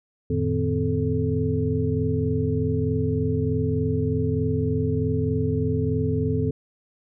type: tone cluster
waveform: sine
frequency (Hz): 88.8 / 112.1 / 153.4 / 257.6 / 435.2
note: F2 / A2 / D#3 / C4 / A4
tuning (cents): +29 / +33 / -24 / -27 / -19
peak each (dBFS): -27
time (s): 0.3-6.51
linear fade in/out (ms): 5
effects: none